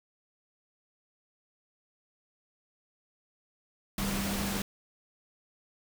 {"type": "tone in noise", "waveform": "sine", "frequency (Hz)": 197.9, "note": "G3", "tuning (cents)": 17, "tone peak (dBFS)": -33, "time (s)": [3.98, 4.62], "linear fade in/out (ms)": 2, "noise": "pink", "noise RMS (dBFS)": -34, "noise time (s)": [3.98, 4.62], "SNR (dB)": -2, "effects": []}